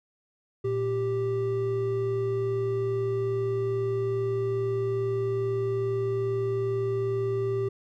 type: tone pair together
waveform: triangle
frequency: 116.54 / 392 Hz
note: A#2 / G4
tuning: 0 / 0 cents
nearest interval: octave + major sixth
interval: 2100 cents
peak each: -29 / -24 dBFS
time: 0.64-7.69 s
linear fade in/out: 10 ms
effects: none